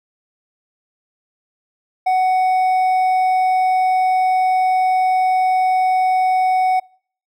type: tone with hard clipping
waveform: triangle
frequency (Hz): 745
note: F#5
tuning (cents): +12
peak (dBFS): -14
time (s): 2.06-6.8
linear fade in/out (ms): 10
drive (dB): 7
effects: noise-tail reverb RT60 0.5 s tail -25 dB re dry